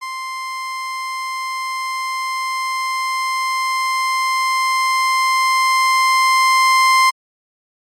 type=tone with level ramp; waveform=30% pulse; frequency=1046.5 Hz; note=C6; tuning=in tune; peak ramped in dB=-22 to -7 dBFS; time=0.01-7.11 s; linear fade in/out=20 ms; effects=low-pass 9000 Hz 12 dB/octave + Opus 48 kbps